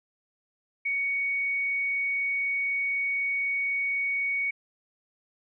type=tone; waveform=sine; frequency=2234 Hz; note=C#7; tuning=13 cents sharp; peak=-25 dBFS; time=0.85-4.51 s; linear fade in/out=10 ms; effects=none